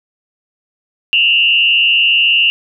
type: tone with frequency modulation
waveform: sine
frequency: 2794 Hz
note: F7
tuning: in tune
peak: -8 dBFS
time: 1.13-2.5 s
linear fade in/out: 0 ms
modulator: 139 Hz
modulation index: 0.9
effects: none